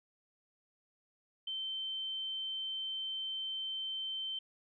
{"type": "tone", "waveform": "sine", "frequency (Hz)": 3100, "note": "G7", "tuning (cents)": -20, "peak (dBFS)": -36, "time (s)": [1.47, 4.39], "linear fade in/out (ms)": 5, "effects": []}